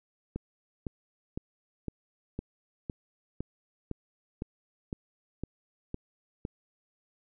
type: click train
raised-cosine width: 3 ms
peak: -21 dBFS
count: 13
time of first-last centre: 0.36-6.451 s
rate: 1.97 Hz
effects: none